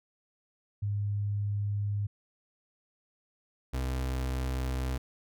sine / 35% pulse tone pair in turn, 102.3 / 64.44 Hz, G#2 / C2, -26 / -26 cents, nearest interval minor sixth, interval 800 cents, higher first, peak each -28 dBFS, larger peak neither, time 0.82-2.07 / 3.73-4.98 s, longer neither, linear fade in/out 10 ms, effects none

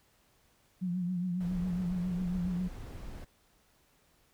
sine tone with vibrato, 179.2 Hz, F3, 45 cents sharp, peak -30 dBFS, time 0.81-2.69 s, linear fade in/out 20 ms, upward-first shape triangle, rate 7.3 Hz, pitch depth 71 cents each way
brown noise, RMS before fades -43 dBFS, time 1.4-3.25 s, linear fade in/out 10 ms
effects pink hiss -68 dBFS RMS until 4.33 s

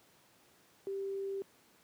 sine tone, 391.9 Hz, G4, in tune, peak -35 dBFS, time 0.87-1.42 s, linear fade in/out 0 ms, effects pink hiss -65 dBFS RMS until 1.83 s + high-pass 150 Hz 12 dB/octave

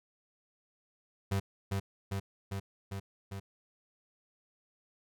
35% pulse tone with echo, 98 Hz, G2, in tune, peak -27 dBFS, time 1.31-1.4 s, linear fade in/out 10 ms, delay 400 ms, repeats 5, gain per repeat -2 dB, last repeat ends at 3.4 s, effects none

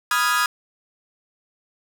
40% pulse chord, F half-diminished seventh, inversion second, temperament equal, 987.8 / 1244.5 / 1396.9 / 1661.2 Hz, Cb6 / Eb6 / F6 / Ab6, 0 / 0 / 0 / 0 cents, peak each -26 / -21 / -24 / -22 dBFS, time 0.11-0.46 s, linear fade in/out 2 ms, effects none

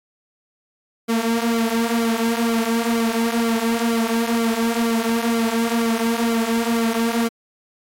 sawtooth tone with flanger, 230 Hz, A#3, 23 cents flat, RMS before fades -20 dBFS, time 1.08-7.29 s, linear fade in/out 20 ms, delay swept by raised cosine 1.1 to 6 ms, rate 2.1 Hz, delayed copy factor -0.7, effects AAC 64 kbps

